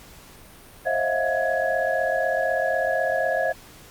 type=tone cluster; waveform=sine; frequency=533 / 629 / 665 / 713 / 1676 Hz; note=C5 / D#5 / E5 / F5 / G#6; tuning=+32 / +19 / +15 / +36 / +15 cents; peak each=-27 dBFS; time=0.85-3.53 s; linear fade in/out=20 ms; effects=pink hiss -47 dBFS RMS until 3.9 s + Opus 48 kbps